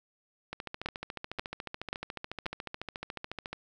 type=two click trains; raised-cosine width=0.3 ms; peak=-16 / -21 dBFS; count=4 / 43; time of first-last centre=0.86-2.464 / 0.53-3.53 s; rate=1.87 / 14 Hz; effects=none